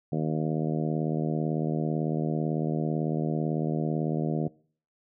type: harmonic tone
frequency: 78 Hz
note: D#2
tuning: 5 cents sharp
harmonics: 2 / 3 / 4 / 5 / 6 / 7 / 8 / 9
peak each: -28 / -32 / -34 / -36 / -38 / -39 / -40 / -41 dBFS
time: 0.12-4.48 s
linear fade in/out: 5 ms
effects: noise-tail reverb RT60 0.5 s tail -23 dB re dry